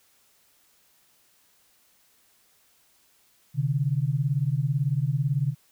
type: beating tone pair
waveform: sine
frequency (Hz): 130.81 / 148.81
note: C3 / D3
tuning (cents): 0 / +23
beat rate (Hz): 18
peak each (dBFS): -25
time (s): 3.54-5.55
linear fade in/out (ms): 50
effects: white hiss -63 dBFS RMS until 5.71 s